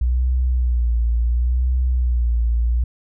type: tone with vibrato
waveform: sine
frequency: 60.4 Hz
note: B1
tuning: 38 cents flat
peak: -15 dBFS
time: 0.01-2.84 s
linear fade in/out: 5 ms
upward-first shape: sine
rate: 0.71 Hz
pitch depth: 78 cents each way
effects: none